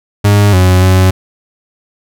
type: tone with pitch steps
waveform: 40% pulse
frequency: 102.3 / 92 / 93.4 Hz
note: G#2 / F#2 / F#2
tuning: -26 / -9 / +17 cents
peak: -4 dBFS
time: 0.24-1.11 s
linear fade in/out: 10 ms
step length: 290 ms
effects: none